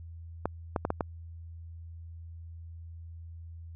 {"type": "clicks", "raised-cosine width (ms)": 1, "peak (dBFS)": -14, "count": 5, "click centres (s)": [0.456, 0.762, 0.851, 0.904, 1.008], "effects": ["added 83 Hz sine -42 dBFS peak until 3.75 s"]}